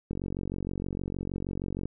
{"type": "click train", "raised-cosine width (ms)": 3, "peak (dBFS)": -20, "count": 82, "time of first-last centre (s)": [0.11, 1.856], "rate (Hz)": 46.4, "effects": []}